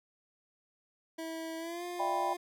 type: tone with pitch glide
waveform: 25% pulse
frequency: 325.2 to 352.6 Hz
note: E4 to F4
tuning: -23 to +17 cents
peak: -34 dBFS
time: 1.18-2.37 s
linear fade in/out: 10 ms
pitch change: +140 cents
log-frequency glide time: 1.58-1.84 s
type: chord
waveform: sine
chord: E minor seventh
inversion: third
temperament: just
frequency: 593.3 / 659.3 / 791.1 / 988.9 Hz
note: D5 / E5 / G5 / B5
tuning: +18 / 0 / +16 / +2 cents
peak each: -39 / -38 / -33 / -34 dBFS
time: 1.99-2.34 s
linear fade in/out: 10 ms
effects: none